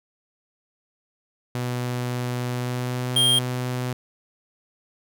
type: tone with pitch glide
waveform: sawtooth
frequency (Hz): 123.47 to 125.34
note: B2 to B2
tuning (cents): 0 to +26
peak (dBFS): -21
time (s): 1.55-3.93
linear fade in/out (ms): 0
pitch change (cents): +26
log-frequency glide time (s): 2.47-3.09
type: tone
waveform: square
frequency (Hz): 3211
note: G7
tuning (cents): +41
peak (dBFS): -17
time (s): 3.16-3.39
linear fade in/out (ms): 5
effects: none